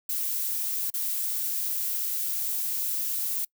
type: noise with dropouts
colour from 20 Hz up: violet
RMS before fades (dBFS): -29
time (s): 0.09-3.45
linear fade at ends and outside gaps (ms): 5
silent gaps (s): 0.903-0.939
effects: noise-tail reverb RT60 0.1 s tail -26 dB re dry